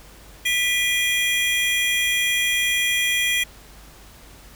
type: tone cluster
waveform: square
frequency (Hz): 1977 / 2420 / 3258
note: B6 / D#7 / G#7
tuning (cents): +1 / -49 / -34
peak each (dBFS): -24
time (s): 0.45-3.44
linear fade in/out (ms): 10
effects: added 50 Hz sine -47 dBFS peak until 4.55 s + pink hiss -47 dBFS RMS until 4.55 s